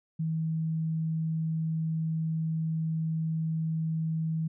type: tone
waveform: sine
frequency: 160.5 Hz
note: E3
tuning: 46 cents flat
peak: -27 dBFS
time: 0.19-4.48 s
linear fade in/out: 10 ms
effects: none